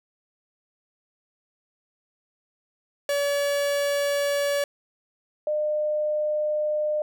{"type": "tone pair in turn", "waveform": ["45% pulse", "sine"], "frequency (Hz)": [570, 604.6], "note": ["C#5", "D#5"], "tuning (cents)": [48, -50], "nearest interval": "minor second", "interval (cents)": 102, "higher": "second", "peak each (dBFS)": -22, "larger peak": "neither", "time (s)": [[3.09, 4.64], [5.47, 7.02]], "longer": "neither", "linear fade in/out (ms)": 2, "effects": []}